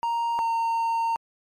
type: tone pair in turn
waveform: triangle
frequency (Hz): 932.3 / 916.8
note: A#5 / A#5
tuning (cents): 0 / -29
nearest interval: unison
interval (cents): 29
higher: first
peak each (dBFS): -21 / -20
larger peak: second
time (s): 0.03-0.39 / 0.39-1.16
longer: second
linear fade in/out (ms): 0
effects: MP3 64 kbps